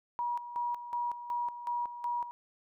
sine tone with tremolo, 960 Hz, B5, 49 cents flat, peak -30 dBFS, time 0.19-2.31 s, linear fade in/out 0 ms, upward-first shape square, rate 2.7 Hz, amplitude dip 70%, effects none

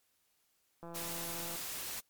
click train, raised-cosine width 1 ms, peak -34 dBFS, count 124, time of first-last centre 0.83-1.558 s, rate 169 Hz
white noise, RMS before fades -41 dBFS, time 0.94-2.01 s, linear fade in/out 20 ms
effects white hiss -75 dBFS RMS until 2.09 s + MP3 96 kbps

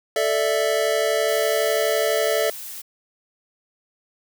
square chord, A suspended fourth, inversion none, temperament equal, 440 / 587.3 / 659.3 Hz, A4 / D5 / E5, 0 / 0 / 0 cents, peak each -24 dBFS, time 0.16-2.5 s, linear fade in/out 2 ms
blue noise, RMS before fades -35 dBFS, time 1.28-2.82 s, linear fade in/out 10 ms
effects none

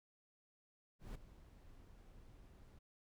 brown noise with ADSR envelope, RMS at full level -45 dBFS, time 0.99-2.79 s, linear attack 160 ms, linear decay 8 ms, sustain -15 dB, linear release 6 ms, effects none

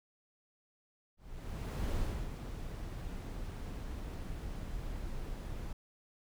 brown noise with ADSR envelope, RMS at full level -33 dBFS, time 1.17-5.73 s, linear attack 780 ms, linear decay 320 ms, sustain -8 dB, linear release 4 ms, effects none

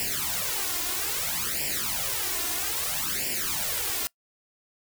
white noise with flanger, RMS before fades -29 dBFS, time 0-4.07 s, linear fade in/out 0 ms, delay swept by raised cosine 0.39 to 2.89 ms, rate 0.61 Hz, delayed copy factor +0.85, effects noise-tail reverb RT60 0.1 s tail -23 dB re dry

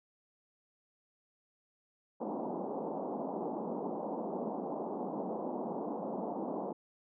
pink band-pass noise, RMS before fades -38 dBFS, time 2.2-6.73 s, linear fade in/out 10 ms, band 190 to 940 Hz, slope 48 dB/octave, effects none

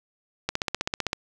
click train, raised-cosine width 0.2 ms, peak -8 dBFS, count 11, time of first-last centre 0.49-1.131 s, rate 15.6 Hz, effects none

